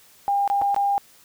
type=tone with dropouts; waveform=sine; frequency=803 Hz; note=G5; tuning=41 cents sharp; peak=-18 dBFS; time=0.28-0.98 s; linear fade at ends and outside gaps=0 ms; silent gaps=0.477-0.5 / 0.615-0.62 / 0.745-0.763 s; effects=white hiss -53 dBFS RMS until 1.24 s